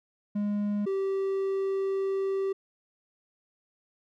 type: tone pair in turn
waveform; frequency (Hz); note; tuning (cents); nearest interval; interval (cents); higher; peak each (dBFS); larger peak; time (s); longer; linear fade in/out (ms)
triangle; 206.1 / 388.3; G#3 / G4; -13 / -16; major seventh; 1097; second; -24; neither; 0.35-0.86 / 0.86-2.53; second; 10
effects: none